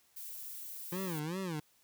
violet noise, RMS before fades -45 dBFS, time 0.16-1.2 s, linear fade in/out 10 ms
25% pulse tone with vibrato, 170 Hz, F3, 46 cents flat, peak -32 dBFS, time 0.92-1.6 s, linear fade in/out 5 ms, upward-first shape sine, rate 2.6 Hz, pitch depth 220 cents each way
effects white hiss -69 dBFS RMS until 1.83 s

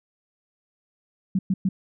sine tone bursts, 189.3 Hz, F#3, 40 cents sharp, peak -18 dBFS, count 3, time 1.35-1.69 s, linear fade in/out 5 ms, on 40 ms, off 110 ms, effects none

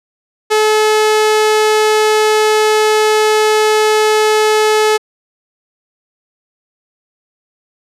sawtooth tone, 430 Hz, A4, 40 cents flat, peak -5 dBFS, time 0.5-4.98 s, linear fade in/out 20 ms, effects low-pass 10000 Hz 12 dB/octave

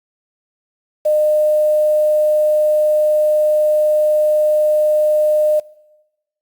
sine tone with quantisation, 608 Hz, D#5, 40 cents flat, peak -11 dBFS, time 1.05-5.6 s, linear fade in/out 10 ms, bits 6, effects noise-tail reverb RT60 1.0 s tail -22 dB re dry + Opus 48 kbps

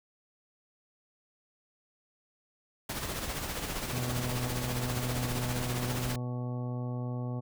pink noise with tremolo, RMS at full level -34 dBFS, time 2.89-6.16 s, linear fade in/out 5 ms, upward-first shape sine, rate 15 Hz, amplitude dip 45%
harmonic tone, 123.47 Hz, B2, in tune, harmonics 1 / 2 / 3 / 4 / 5 / 6 / 7 / 9, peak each -33 / -39 / -48 / -46 / -48 / -51 / -51 / -52 dBFS, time 3.92-7.41 s, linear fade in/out 20 ms
effects none

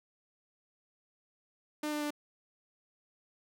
sawtooth tone with pitch steps, 301.1 / 298.2 / 295.2 Hz, D4 / D4 / D4, +43 / +27 / +9 cents, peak -29 dBFS, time 1.83-2.106 s, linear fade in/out 5 ms, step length 92 ms, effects none

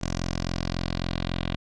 10% pulse tone with low-pass filter sweep, 43.65 Hz, F1, in tune, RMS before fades -29 dBFS, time 0.01-1.56 s, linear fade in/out 10 ms, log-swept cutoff 6200 to 3500 Hz, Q 2.9, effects none

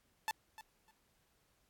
sawtooth tone with echo, 880 Hz, A5, in tune, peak -30 dBFS, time 0.28-0.31 s, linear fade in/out 0 ms, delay 300 ms, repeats 2, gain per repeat -15 dB, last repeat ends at 0.91 s, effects pink hiss -75 dBFS RMS until 1.69 s + AAC 64 kbps

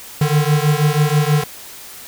square beating tone pair, 146.83 / 153.03 Hz, D3 / D#3, 0 / -28 cents, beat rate 6.2 Hz, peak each -16 / -17 dBFS, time 0.21-1.44 s, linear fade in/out 5 ms, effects white hiss -36 dBFS RMS until 2.07 s

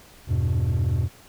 triangle chord, E minor, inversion none, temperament just, 82.41 / 98.89 / 123.61 Hz, E2 / G2 / B2, 0 / +16 / +2 cents, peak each -21 dBFS, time 0.27-1.09 s, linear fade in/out 50 ms, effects tanh soft clip ceiling -15 dBFS + pink hiss -50 dBFS RMS until 1.28 s

